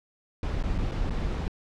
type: noise with dropouts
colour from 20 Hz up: brown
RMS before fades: -28 dBFS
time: 0.43-1.48 s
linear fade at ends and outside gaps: 1 ms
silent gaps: 0.627-0.637 / 0.78-0.786 / 0.912-0.918 / 1.097-1.106 s
effects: low-pass 5000 Hz 12 dB/octave